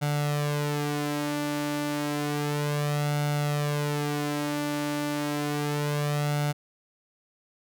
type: tone with flanger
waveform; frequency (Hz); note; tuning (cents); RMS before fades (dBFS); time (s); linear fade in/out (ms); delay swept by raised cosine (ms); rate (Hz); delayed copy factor
sawtooth; 146.83; D3; 0; -28; 0.01-6.53; 20; 1.4 to 3.5; 0.31; +0.65
effects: none